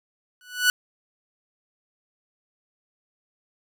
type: tone with exponential growth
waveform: sawtooth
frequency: 1480 Hz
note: F#6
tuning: in tune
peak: -10 dBFS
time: 0.41-0.7 s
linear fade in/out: 1 ms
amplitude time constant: 61 ms
effects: none